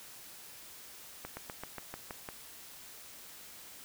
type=slowing click train; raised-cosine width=0.5 ms; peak=-25 dBFS; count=8; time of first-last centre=1.25-2.288 s; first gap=120 ms; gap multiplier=1.07; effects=white hiss -51 dBFS RMS until 3.84 s